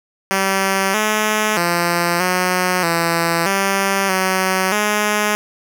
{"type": "tone with pitch steps", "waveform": "5% pulse", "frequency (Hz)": [193.2, 214.3, 172.5, 182.3, 168.1, 195.7, 188, 209.8], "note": ["G3", "A3", "F3", "F#3", "E3", "G3", "F#3", "G#3"], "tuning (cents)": [-25, -45, -21, -25, 34, -3, 28, 18], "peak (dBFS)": -4, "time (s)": [0.31, 5.35], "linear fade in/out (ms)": 0, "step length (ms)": 630, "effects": []}